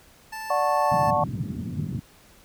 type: tone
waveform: 25% pulse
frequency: 880 Hz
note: A5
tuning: in tune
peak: -29 dBFS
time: 0.32-1.11 s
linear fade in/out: 10 ms
type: chord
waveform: sine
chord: D major seventh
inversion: none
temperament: just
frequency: 587.3 / 734.2 / 881 / 1101.2 Hz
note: D5 / F#5 / A5 / C#6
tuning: 0 / -14 / +2 / -12 cents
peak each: -25 dBFS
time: 0.5-1.24 s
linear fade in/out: 5 ms
type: band-pass noise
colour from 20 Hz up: pink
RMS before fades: -30 dBFS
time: 0.91-2 s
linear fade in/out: 10 ms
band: 110 to 220 Hz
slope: 24 dB/octave
effects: pink hiss -54 dBFS RMS until 2.44 s